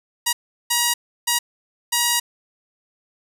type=tone bursts at uneven times; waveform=5% pulse; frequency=955 Hz; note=A#5; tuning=42 cents sharp; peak=-5 dBFS; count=4; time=0.26-0.33 / 0.7-0.94 / 1.27-1.39 / 1.92-2.2 s; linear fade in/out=10 ms; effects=none